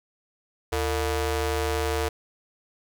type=ring-modulated tone; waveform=sawtooth; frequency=263.5 Hz; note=C4; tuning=12 cents sharp; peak=-17 dBFS; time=0.72-2.09 s; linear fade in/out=10 ms; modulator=188 Hz; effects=none